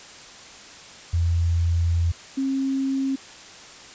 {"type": "tone pair in turn", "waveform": "sine", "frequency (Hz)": [84.8, 269.2], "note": ["E2", "C4"], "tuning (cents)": [50, 49], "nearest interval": "octave + minor sixth", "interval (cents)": 1999, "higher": "second", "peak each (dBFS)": [-18, -21], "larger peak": "first", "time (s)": [[1.13, 2.12], [2.37, 3.16]], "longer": "first", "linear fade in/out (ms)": 10, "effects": ["white hiss -43 dBFS RMS until 3.94 s", "resampled to 16000 Hz"]}